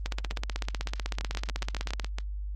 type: two click trains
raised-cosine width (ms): 0.2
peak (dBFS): -14 / -17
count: 32 / 8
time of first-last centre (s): 0.06-1.998 / 1.21-2.185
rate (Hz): 16 / 7.18
effects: added 50 Hz sine -32 dBFS peak until 2.55 s + Opus 32 kbps